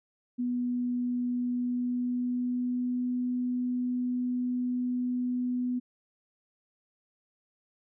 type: tone with pitch glide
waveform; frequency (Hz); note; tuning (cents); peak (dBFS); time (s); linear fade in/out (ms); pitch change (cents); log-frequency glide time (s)
sine; 245.6 to 248.3; B3 to B3; -9 to +9; -27; 0.38-5.8; 20; +18; 1.47-3.11
effects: none